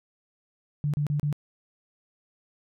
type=tone bursts; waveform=sine; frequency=146.83 Hz; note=D3; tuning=in tune; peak=-23 dBFS; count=4; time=0.84-1.327 s; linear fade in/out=0 ms; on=97 ms; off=33 ms; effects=none